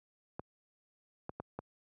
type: clicks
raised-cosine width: 1 ms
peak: -25 dBFS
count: 4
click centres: 0.395 / 1.294 / 1.4 / 1.59 s
effects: high-pass 80 Hz 12 dB/octave